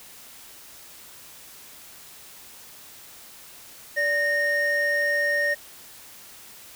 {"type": "tone pair together", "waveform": "triangle", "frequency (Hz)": [581, 1847.1], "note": ["D5", "A#6"], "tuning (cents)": [-19, -16], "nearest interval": "octave + minor sixth", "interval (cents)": 2003, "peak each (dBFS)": [-25, -20], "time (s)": [3.96, 5.55], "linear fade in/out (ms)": 20, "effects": ["white hiss -46 dBFS RMS until 6.75 s"]}